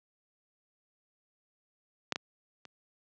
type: clicks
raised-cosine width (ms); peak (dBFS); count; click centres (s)
0.2; -11 / -15 / -29; 3; 2.123 / 2.159 / 2.653
effects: high-pass 150 Hz 12 dB/octave + low-pass 7000 Hz 12 dB/octave